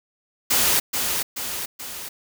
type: noise with echo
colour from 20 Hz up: white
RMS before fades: -19 dBFS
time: 0.5-0.8 s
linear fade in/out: 10 ms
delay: 430 ms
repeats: 3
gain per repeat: -5 dB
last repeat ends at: 2.09 s
effects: none